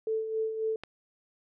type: tone with tremolo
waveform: sine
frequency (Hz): 441.2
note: A4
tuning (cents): +5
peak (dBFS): -26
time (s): 0.07-0.76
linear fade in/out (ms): 2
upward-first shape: sine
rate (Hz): 3.7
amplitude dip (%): 55
type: click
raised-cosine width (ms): 0.3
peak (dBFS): -24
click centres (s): 0.836
effects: none